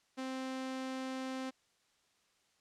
sawtooth tone, 261.6 Hz, C4, in tune, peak -34 dBFS, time 0.17-1.51 s, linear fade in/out 20 ms, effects white hiss -73 dBFS RMS until 2.6 s + low-pass 7000 Hz 12 dB/octave

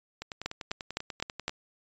two click trains, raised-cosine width 0.2 ms, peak -13 / -20 dBFS, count 5 / 14, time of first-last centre 0.46-1.48 / 0.22-1.495 s, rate 3.92 / 10.2 Hz, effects resampled to 16000 Hz

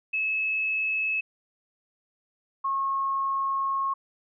sine tone pair in turn, 2592 / 1087.8 Hz, E7 / C#6, -30 / -33 cents, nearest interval octave + minor third, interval 1503 cents, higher first, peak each -24 dBFS, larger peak neither, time 0.13-1.21 / 2.64-3.94 s, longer second, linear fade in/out 10 ms, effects none

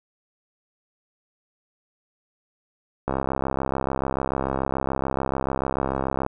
click train, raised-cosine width 1 ms, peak -10 dBFS, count 214, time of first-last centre 3.08-6.264 s, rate 66.9 Hz, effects none

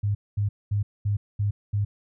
sine tone bursts, 102.5 Hz, G#2, 22 cents flat, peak -21 dBFS, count 6, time 0.03-1.85 s, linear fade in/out 10 ms, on 120 ms, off 220 ms, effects none

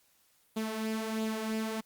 sawtooth tone with flanger, 220 Hz, A3, in tune, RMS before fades -34 dBFS, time 0.56-1.81 s, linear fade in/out 10 ms, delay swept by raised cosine 0.26 to 4.16 ms, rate 1.5 Hz, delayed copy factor +0.5, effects white hiss -68 dBFS RMS until 1.85 s + Opus 48 kbps

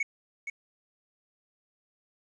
triangle tone with echo, 2217 Hz, C#7, in tune, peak -24 dBFS, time 0-0.03 s, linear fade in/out 5 ms, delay 470 ms, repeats 1, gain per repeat -7 dB, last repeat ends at 0.5 s, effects resampled to 22050 Hz + 10-bit

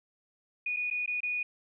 sine tone with dropouts, 2464 Hz, D#7, 17 cents flat, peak -29 dBFS, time 0.66-1.43 s, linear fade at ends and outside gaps 5 ms, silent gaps 0.764-0.768 / 0.902-0.91 / 1.061-1.076 / 1.205-1.231 s, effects none

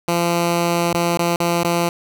10% pulse tone with dropouts, 171.4 Hz, F3, 32 cents flat, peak -8 dBFS, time 0.08-1.89 s, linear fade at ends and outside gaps 2 ms, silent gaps 0.931-0.944 / 1.173-1.191 / 1.36-1.402 / 1.633-1.647 s, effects none

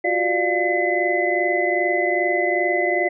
sine tone cluster, 351.4 / 373.9 / 593 / 699 / 2025 Hz, F4 / F#4 / D5 / F5 / B6, +11 / +18 / +17 / +1 / +43 cents, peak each -24 / -27 / -24 / -24 / -22 dBFS, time 0.04-3.09 s, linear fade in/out 10 ms, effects none

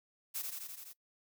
blue noise with echo, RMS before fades -38 dBFS, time 0.34-0.43 s, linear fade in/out 20 ms, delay 84 ms, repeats 6, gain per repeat -2 dB, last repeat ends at 0.934 s, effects noise-tail reverb RT60 0.1 s tail -22 dB re dry

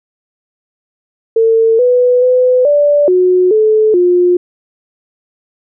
sine tone with pitch steps, 451 / 495.3 / 504 / 583 / 365 / 433.1 / 356 Hz, A4 / B4 / B4 / D5 / F#4 / A4 / F4, +43 / +5 / +35 / -13 / -24 / -27 / +33 cents, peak -6 dBFS, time 1.36-4.37 s, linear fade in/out 5 ms, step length 430 ms, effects none

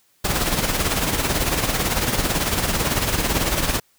pink noise with tremolo, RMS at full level -19 dBFS, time 0.24-3.8 s, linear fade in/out 10 ms, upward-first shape sine, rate 18 Hz, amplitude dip 55%, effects white hiss -61 dBFS RMS until 3.98 s

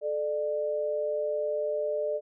sine tone pair together, 435.1 / 597 Hz, A4 / D5, -19 / +28 cents, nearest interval perfect fourth, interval 547 cents, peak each -32 / -28 dBFS, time 0.01-2.21 s, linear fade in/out 50 ms, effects none

